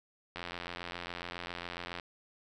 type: click train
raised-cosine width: 0.3 ms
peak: -23 dBFS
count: 144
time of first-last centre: 0.36-1.998 s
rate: 87.3 Hz
effects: none

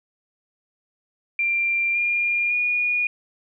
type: tone with pitch steps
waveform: sine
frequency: 2374 / 2409 / 2444 Hz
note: D7 / D7 / D#7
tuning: +18 / +43 / -32 cents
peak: -19 dBFS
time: 1.39-3.07 s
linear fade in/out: 2 ms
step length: 560 ms
effects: none

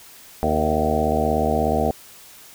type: harmonic tone with a mistuned harmonic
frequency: 76.7 Hz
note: D#2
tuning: 24 cents flat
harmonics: 1 / 2 / 3 / 4 / 5 / 6 / 7 / 8 / 9 / 10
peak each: -26 / -30 / -25 / -30 / -30 / -25 / -30 / -26 / -26 / -25 dBFS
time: 0.43-1.91 s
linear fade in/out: 0 ms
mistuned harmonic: 8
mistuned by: +41 cents
effects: white hiss -45 dBFS RMS until 2.54 s

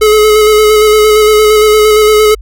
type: tone with vibrato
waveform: square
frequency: 427.2 Hz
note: G#4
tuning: 49 cents sharp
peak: -4 dBFS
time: 0.01-2.35 s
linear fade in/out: 10 ms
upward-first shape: square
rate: 8.7 Hz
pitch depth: 17 cents each way
effects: added 50 Hz sine -25 dBFS peak until 2.41 s

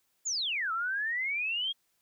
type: exponential two-way sweep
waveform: sine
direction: down then up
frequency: 7320 to 1294 to 3302 Hz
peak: -29 dBFS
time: 0.25-1.73 s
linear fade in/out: 20 ms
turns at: 0.72 s
effects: white hiss -74 dBFS RMS until 2.01 s

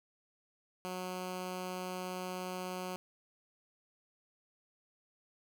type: tone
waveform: 10% pulse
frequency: 183.2 Hz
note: F#3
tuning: 17 cents flat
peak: -30 dBFS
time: 0.85-2.96 s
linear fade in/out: 0 ms
effects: none

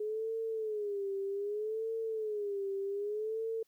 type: tone with vibrato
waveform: sine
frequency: 420 Hz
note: G#4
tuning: 19 cents sharp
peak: -33 dBFS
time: 0-3.63 s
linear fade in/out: 5 ms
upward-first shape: sine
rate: 0.64 Hz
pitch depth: 120 cents each way
effects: white hiss -75 dBFS RMS until 3.67 s

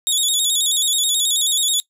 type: tone with vibrato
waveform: 20% pulse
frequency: 3579 Hz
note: A7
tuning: 29 cents sharp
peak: -10 dBFS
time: 0.07-1.8 s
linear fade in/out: 0 ms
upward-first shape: square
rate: 9.3 Hz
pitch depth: 74 cents each way
effects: noise-tail reverb RT60 0.1 s tail -21 dB re dry

